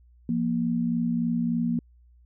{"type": "tone pair together", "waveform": "sine", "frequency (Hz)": [172.6, 236], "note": ["F3", "A#3"], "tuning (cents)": [-20, 22], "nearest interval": "perfect fourth", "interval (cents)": 542, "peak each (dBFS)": [-28, -24], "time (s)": [0.29, 1.79], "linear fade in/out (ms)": 2, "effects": ["added 60 Hz sine -53 dBFS peak until 2.25 s"]}